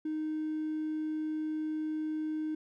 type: tone with hard clipping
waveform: triangle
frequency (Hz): 310.1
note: D#4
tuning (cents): -6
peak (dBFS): -32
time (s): 0.05-2.55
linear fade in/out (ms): 5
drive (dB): 4
effects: none